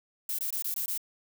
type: noise bursts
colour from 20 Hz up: violet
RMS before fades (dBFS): -32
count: 6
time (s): 0.29-0.977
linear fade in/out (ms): 2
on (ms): 97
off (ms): 21
effects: none